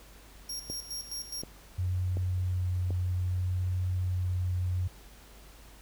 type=tone with tremolo; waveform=sawtooth; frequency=5588 Hz; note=F8; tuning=in tune; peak=-32 dBFS; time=0.49-1.42 s; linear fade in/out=5 ms; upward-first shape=square; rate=4.8 Hz; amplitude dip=70%
type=click train; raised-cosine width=2 ms; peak=-25 dBFS; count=4; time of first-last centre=0.7-2.906 s; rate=1.36 Hz
type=tone with vibrato; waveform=sine; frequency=91 Hz; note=F#2; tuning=28 cents flat; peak=-27 dBFS; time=1.78-4.88 s; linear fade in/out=10 ms; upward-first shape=sine; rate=0.62 Hz; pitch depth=9 cents each way
effects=added 50 Hz sine -52 dBFS peak until 5.81 s + pink hiss -55 dBFS RMS until 5.81 s